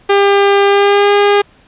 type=tone with pitch glide; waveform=sawtooth; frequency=400 to 407.2 Hz; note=G4 to G#4; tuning=+35 to -34 cents; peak=-3 dBFS; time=0.09-1.42 s; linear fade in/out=10 ms; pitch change=+31 cents; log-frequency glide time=0.66-1.12 s; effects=pink hiss -47 dBFS RMS until 1.67 s + resampled to 8000 Hz